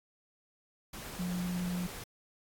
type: tone in noise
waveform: sine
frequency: 178.8 Hz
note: F3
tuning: 41 cents sharp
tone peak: -32 dBFS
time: 1.19-1.87 s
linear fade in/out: 5 ms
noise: pink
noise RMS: -44 dBFS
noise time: 0.93-2.04 s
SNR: +9 dB
effects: AAC 64 kbps